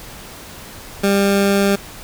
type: tone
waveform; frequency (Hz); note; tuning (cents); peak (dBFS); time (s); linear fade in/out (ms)
20% pulse; 198.9; G3; +25; -8; 1.03-1.76; 10
effects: pink hiss -36 dBFS RMS until 2.03 s